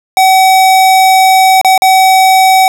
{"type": "tone with dropouts", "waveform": "square", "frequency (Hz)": 758, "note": "F#5", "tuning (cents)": 42, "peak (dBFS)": -4, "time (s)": [0.17, 2.68], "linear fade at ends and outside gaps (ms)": 1, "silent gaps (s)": [[1.614, 1.647], [1.778, 1.82]], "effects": []}